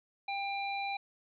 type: harmonic tone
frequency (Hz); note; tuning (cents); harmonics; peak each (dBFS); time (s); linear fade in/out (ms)
795; G5; +24; 1 / 3 / 5; -35 / -38 / -44; 0.28-0.97; 5
effects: none